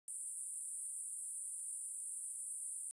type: band-pass noise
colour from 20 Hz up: white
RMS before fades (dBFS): -45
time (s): 0.08-2.91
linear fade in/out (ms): 0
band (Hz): 8400 to 10000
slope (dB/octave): 96
effects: resampled to 24000 Hz

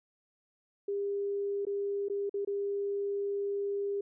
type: tone with dropouts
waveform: sine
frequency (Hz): 401.8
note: G4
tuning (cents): +43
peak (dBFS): -30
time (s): 0.88-4.01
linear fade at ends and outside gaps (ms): 5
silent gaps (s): 1.652-1.667 / 2.085-2.098 / 2.295-2.34 / 2.449-2.473
effects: none

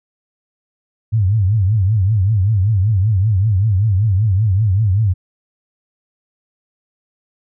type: tone with vibrato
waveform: sine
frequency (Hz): 101.6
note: G#2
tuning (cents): -38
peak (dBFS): -11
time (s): 1.12-5.14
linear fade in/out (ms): 20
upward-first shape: triangle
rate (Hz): 5.2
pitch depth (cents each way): 230
effects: none

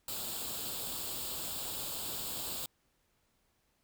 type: noise with comb filter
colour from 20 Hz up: white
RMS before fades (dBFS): -39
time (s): 0.08-2.66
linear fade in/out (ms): 2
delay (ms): 0.25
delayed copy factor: +0.7
effects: pink hiss -75 dBFS RMS until 3.83 s

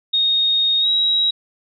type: tone with pitch glide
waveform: sine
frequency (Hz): 3718 to 3845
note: A#7 to B7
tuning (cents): -5 to -47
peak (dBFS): -14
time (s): 0.13-1.31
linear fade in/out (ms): 10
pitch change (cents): +58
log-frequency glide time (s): 0.8-0.88
effects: none

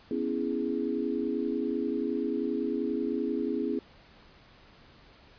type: chord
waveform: sine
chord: C# minor seventh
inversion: third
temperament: equal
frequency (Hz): 246.9 / 277.2 / 329.6 / 415.3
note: B3 / C#4 / E4 / G#4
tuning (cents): 0 / 0 / 0 / 0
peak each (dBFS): -33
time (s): 0.11-3.79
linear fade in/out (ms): 2
effects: pink hiss -56 dBFS RMS until 5.38 s + resampled to 11025 Hz

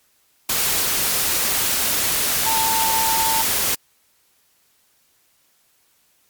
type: tone in noise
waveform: sine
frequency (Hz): 896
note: A5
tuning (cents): +31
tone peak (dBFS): -20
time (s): 2.46-3.42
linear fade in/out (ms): 5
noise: white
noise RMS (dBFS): -20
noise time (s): 0.49-3.75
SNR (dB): -3
effects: white hiss -61 dBFS RMS until 6.29 s + MP3 96 kbps

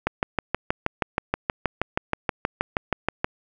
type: click train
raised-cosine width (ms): 0.5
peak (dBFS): -6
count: 21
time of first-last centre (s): 0.07-3.245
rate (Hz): 6.3
effects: none

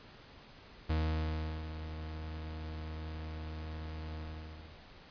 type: tone with ADSR envelope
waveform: 40% pulse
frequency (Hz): 78.6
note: D#2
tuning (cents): +18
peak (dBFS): -28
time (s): 0.89-4.86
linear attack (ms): 10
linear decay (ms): 740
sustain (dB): -11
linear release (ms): 680
effects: pink hiss -55 dBFS RMS until 5.1 s + resampled to 11025 Hz

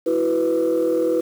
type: chord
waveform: sine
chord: E suspended second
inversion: none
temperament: equal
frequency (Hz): 329.6 / 370 / 493.9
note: E4 / F#4 / B4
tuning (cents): 0 / 0 / 0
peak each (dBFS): -20 / -23 / -18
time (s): 0.06-1.21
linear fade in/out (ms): 10
effects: tanh soft clip ceiling -12 dBFS + 7-bit

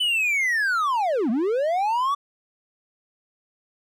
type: linear two-way sweep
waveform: triangle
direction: down then up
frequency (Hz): 3024 to 207.7 to 1163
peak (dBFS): -18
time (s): 0-2.15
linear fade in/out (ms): 10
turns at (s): 1.3
effects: none

